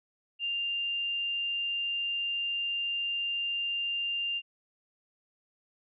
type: tone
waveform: sine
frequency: 2794 Hz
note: F7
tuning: in tune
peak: -29 dBFS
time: 0.39-4.42 s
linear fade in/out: 50 ms
effects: none